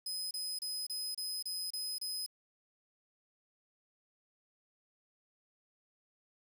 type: tone bursts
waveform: sawtooth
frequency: 5040 Hz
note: D#8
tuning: 21 cents sharp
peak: -34 dBFS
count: 8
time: 0.06-2.263 s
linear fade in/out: 5 ms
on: 250 ms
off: 29 ms
effects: 10-bit